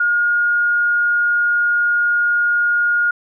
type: tone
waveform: sine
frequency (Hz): 1428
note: F6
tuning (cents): +38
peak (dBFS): -13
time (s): 0-3.11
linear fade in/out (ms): 5
effects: none